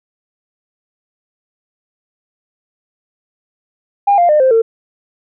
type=tone with pitch steps; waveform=sine; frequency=806 / 697.6 / 603.8 / 522.6 / 452.4 Hz; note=G5 / F5 / D5 / C5 / A4; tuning=+48 / -2 / +48 / -2 / +48 cents; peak=-6 dBFS; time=4.07-4.62 s; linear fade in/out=10 ms; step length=110 ms; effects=tanh soft clip ceiling -3 dBFS